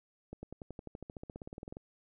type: accelerating click train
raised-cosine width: 2 ms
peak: -30 dBFS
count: 22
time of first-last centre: 0.33-1.769 s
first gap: 100 ms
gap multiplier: 0.96
effects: none